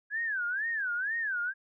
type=tone with vibrato; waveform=sine; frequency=1622 Hz; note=G#6; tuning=41 cents flat; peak=-29 dBFS; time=0.1-1.54 s; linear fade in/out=50 ms; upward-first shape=sine; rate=2.1 Hz; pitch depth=240 cents each way; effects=none